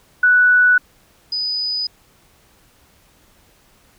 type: tone pair in turn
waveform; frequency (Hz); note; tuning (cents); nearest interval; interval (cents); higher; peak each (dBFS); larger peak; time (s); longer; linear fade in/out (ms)
sine; 1480 / 4978; F#6 / D#8; 0 / 0; octave + major sixth; 2100; second; -9 / -19; first; 0.23-0.78 / 1.32-1.87; neither; 5
effects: pink hiss -54 dBFS RMS until 3.98 s